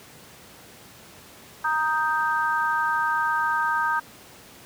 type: chord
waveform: sine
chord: Eb major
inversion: second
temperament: equal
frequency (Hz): 932.3 / 1244.5 / 1568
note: Bb5 / Eb6 / G6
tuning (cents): 0 / 0 / 0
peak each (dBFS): -25 / -26 / -25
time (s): 1.64-4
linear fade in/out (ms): 10
effects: pink hiss -47 dBFS RMS until 4.65 s + high-pass 100 Hz 12 dB/octave